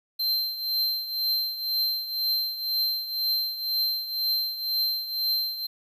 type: tone with tremolo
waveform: square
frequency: 4128 Hz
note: C8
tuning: 24 cents flat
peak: -22 dBFS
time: 0.19-5.67 s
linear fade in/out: 10 ms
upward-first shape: triangle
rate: 2 Hz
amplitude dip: 75%
effects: 10-bit